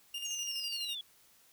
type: tone with tremolo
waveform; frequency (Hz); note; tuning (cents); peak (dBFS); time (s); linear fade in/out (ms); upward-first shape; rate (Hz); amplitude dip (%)
40% pulse; 2820; F7; +16; -35; 0.14-0.95; 5; square; 12; 45
type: linear sweep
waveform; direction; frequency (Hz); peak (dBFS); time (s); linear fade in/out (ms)
sine; down; 6620 to 3322; -38; 0.25-1.01; 2
effects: white hiss -64 dBFS RMS until 1.52 s